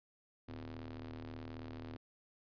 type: ring-modulated tone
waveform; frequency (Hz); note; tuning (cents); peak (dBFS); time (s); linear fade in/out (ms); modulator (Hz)
sawtooth; 78.6; D#2; +18; -38; 0.48-1.97; 10; 179
effects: resampled to 11025 Hz